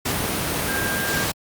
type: tone in noise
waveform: sine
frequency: 1600 Hz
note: G6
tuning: 35 cents sharp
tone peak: -25 dBFS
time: 0.68-1.24 s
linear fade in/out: 10 ms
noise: pink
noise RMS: -23 dBFS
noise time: 0.05-1.32 s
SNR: -5 dB
effects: high-pass 80 Hz 12 dB/octave + Opus 48 kbps